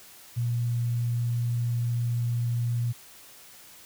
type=tone; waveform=sine; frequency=119.2 Hz; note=A#2; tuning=39 cents sharp; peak=-24 dBFS; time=0.36-2.93 s; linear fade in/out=20 ms; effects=white hiss -50 dBFS RMS until 3.85 s

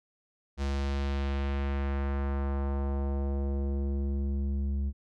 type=tone with low-pass filter sweep; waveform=square; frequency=69.3 Hz; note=C#2; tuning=in tune; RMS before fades=-30 dBFS; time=0.57-4.93 s; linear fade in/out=50 ms; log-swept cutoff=6200 to 160 Hz; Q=1.1; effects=none

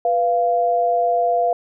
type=tone pair together; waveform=sine; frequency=492.9 / 692.1 Hz; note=B4 / F5; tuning=-3 / -16 cents; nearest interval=tritone; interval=587 cents; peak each=-21 / -16 dBFS; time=0.05-1.53 s; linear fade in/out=2 ms; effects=none

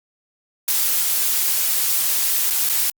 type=noise with dropouts; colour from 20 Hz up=blue; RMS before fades=-19 dBFS; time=0.68-2.9 s; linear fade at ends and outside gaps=2 ms; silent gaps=2.502-2.506 / 2.691-2.696 s; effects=Opus 48 kbps

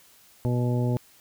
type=harmonic tone; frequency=122.5 Hz; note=B2; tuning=14 cents flat; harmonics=1 / 2 / 3 / 4 / 5 / 7; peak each=-23 / -29 / -33 / -35 / -37 / -40 dBFS; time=0.45-0.97 s; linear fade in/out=0 ms; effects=white hiss -56 dBFS RMS until 1.2 s

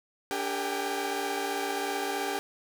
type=tone cluster; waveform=sawtooth; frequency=288.8 / 398.3 / 459.1 / 769 / 812 Hz; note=D4 / G4 / A#4 / G5 / G#5; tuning=-29 / +28 / -26 / -33 / -39 cents; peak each=-34 / -30 / -35 / -32 / -32 dBFS; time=0.31-2.39 s; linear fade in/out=0 ms; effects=none

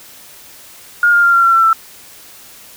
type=tone with pitch steps; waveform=sine; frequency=1422 / 1406.5 / 1391.1 / 1375.9 / 1360.9 / 1346.1 / 1331.4 Hz; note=F6 / F6 / F6 / F6 / F6 / E6 / E6; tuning=+31 / +12 / -7 / -26 / -45 / +36 / +17 cents; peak=-7 dBFS; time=1.03-1.73 s; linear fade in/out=2 ms; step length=100 ms; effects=white hiss -39 dBFS RMS until 2.76 s

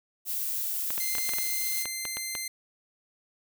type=noise; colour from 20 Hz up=violet; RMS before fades=-31 dBFS; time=0.25-1.86 s; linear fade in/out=50 ms
type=clicks; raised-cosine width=0.3 ms; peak=-19 dBFS; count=11; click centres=0.905 / 0.979 / 1.152 / 1.183 / 1.292 / 1.336 / 1.385 / 1.856 / 2.053 / 2.17 / 2.352 s
type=tone; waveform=10% pulse; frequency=2080 Hz; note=C7; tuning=11 cents flat; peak=-23 dBFS; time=1-2.48 s; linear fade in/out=5 ms
effects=none

